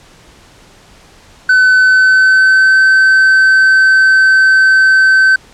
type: tone with pitch glide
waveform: triangle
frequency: 1513 to 1539.4 Hz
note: F#6 to G6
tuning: +38 to -32 cents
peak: -3 dBFS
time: 1.49-5.36 s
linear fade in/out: 5 ms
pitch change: +30 cents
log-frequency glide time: 1.76-2.79 s
effects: pink hiss -42 dBFS RMS until 5.53 s + low-pass 8000 Hz 12 dB/octave